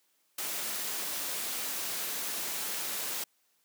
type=noise; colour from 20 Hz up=white; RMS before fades=-35 dBFS; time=0.38-3.24 s; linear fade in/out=5 ms; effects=white hiss -72 dBFS RMS until 3.64 s + high-pass 200 Hz 12 dB/octave